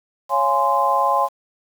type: chord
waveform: sine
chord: Db major seventh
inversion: none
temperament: just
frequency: 554.4 / 693 / 831.5 / 1039.4 Hz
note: Db5 / F5 / Ab5 / C6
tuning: 0 / -14 / +2 / -12 cents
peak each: -23 / -24 / -20 / -18 dBFS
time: 0.29-1.29 s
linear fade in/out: 50 ms
effects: 7-bit